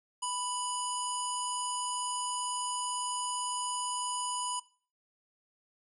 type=harmonic tone with a mistuned harmonic; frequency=987.8 Hz; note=B5; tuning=in tune; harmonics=1 / 3 / 5 / 7 / 9 / 10; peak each=-35 / -40 / -46 / -39 / -40 / -41 dBFS; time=0.22-4.6 s; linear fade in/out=10 ms; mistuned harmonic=10; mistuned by=+26 cents; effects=noise-tail reverb RT60 0.4 s tail -18 dB re dry